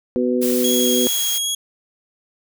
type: harmonic tone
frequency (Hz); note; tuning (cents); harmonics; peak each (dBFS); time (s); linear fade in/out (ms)
124.3; B2; +12; 2 / 3 / 4; -19 / -21 / -22; 0.16-1.07; 0
type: noise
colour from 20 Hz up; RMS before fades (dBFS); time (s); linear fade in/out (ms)
blue; -25; 0.41-1.39; 20
type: tone with vibrato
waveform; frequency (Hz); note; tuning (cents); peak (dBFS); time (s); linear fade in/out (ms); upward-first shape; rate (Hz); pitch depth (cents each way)
20% pulse; 3300; G#7; -12; -14; 0.64-1.55; 5; triangle; 2.6; 13
effects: none